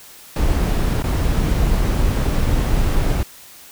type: noise with dropouts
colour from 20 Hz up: brown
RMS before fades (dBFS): -17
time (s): 0.36-3.23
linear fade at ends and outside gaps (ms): 2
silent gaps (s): 1.024-1.04
effects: white hiss -42 dBFS RMS until 3.71 s